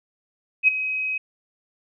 sine tone with ADSR envelope, 2534 Hz, D#7, 31 cents sharp, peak -10 dBFS, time 0.63-1.18 s, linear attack 49 ms, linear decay 13 ms, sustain -13 dB, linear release 7 ms, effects none

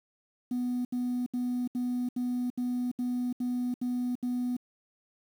sine tone bursts, 246.9 Hz, B3, in tune, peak -26 dBFS, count 10, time 0.51-4.567 s, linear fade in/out 5 ms, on 340 ms, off 73 ms, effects tanh soft clip ceiling -26 dBFS + 9-bit

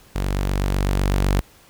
sawtooth tone with level ramp, 47.94 Hz, G1, 38 cents flat, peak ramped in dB -17 to -12 dBFS, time 0.15-1.41 s, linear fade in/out 10 ms, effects pink hiss -51 dBFS RMS until 1.69 s

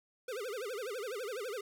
square tone with vibrato, 455.6 Hz, A#4, 40 cents flat, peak -38 dBFS, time 0.28-1.61 s, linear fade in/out 5 ms, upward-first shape sine, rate 12 Hz, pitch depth 250 cents each way, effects none

